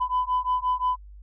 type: beating tone pair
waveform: sine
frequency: 1000 / 1005.7 Hz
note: B5 / B5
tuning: +21 / +31 cents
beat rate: 5.7 Hz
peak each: -24 dBFS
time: 0-0.97 s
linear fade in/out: 20 ms
effects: tanh soft clip ceiling -17 dBFS + added 50 Hz sine -42 dBFS peak until 1.22 s